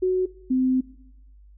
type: tone pair in turn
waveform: sine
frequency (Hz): 370 / 258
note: F#4 / C4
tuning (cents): 0 / -24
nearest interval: tritone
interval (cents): 624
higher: first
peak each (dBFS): -18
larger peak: neither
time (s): 0.02-0.26 / 0.5-0.81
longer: second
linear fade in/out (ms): 10
effects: noise-tail reverb RT60 0.9 s tail -19 dB re dry + added 50 Hz sine -47 dBFS peak until 1.57 s